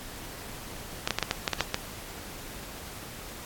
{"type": "clicks", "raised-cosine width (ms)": 0.2, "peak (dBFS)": -7, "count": 9, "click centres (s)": [1.075, 1.107, 1.186, 1.227, 1.311, 1.478, 1.533, 1.607, 1.744], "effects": ["pink hiss -42 dBFS RMS until 3.45 s", "AAC 64 kbps"]}